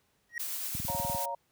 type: tone with exponential growth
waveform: triangle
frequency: 1891 Hz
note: A#6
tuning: 24 cents sharp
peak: -27 dBFS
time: 0.29-0.38 s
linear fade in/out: 2 ms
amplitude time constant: 18 ms
type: noise with tremolo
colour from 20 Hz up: blue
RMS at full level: -35 dBFS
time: 0.39-1.26 s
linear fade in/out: 10 ms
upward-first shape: triangle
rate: 8.7 Hz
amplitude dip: 25%
type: click train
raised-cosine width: 5 ms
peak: -25 dBFS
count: 9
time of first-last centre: 0.75-1.148 s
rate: 20.1 Hz
type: chord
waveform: sine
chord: Bb minor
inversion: first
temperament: just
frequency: 559.4 / 699.2 / 932.3 Hz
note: Db5 / F5 / Bb5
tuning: +16 / +2 / 0 cents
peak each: -39 / -40 / -34 dBFS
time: 0.88-1.35 s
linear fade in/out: 5 ms
effects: pink hiss -72 dBFS RMS until 1.51 s + high-pass 60 Hz 12 dB/octave